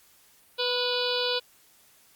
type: harmonic tone with a mistuned harmonic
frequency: 493.9 Hz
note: B4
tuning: in tune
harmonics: 1 / 2 / 3 / 5 / 6 / 7 / 8 / 9 / 10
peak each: -29 / -36 / -36 / -37 / -34 / -33 / -32 / -34 / -40 dBFS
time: 0.58-1.4 s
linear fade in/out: 20 ms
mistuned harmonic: 3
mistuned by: -23 cents
effects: white hiss -59 dBFS RMS until 2.15 s + Opus 48 kbps